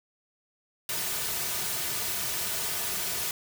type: noise with comb filter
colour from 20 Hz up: white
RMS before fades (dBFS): -31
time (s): 0.89-3.31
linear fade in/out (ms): 2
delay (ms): 3.7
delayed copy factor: -0.6
effects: none